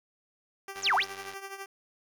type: tone with tremolo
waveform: 10% pulse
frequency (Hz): 391.6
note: G4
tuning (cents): -2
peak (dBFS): -28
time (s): 0.68-1.66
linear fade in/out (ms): 2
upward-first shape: triangle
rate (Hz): 12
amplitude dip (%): 75
type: click train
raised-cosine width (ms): 0.2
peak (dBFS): -27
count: 56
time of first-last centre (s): 0.76-1.336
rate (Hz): 95.5
type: exponential two-way sweep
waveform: sine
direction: down then up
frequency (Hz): 8400 to 698.5 to 6580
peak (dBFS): -22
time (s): 0.82-1.05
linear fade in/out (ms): 50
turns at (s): 0.95
effects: none